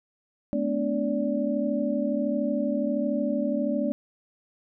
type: tone cluster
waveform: sine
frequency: 215.1 / 247.9 / 289.3 / 580 Hz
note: A3 / B3 / D4 / D5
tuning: -39 / +7 / -26 / -22 cents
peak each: -29 dBFS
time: 0.53-3.92 s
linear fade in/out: 0 ms
effects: none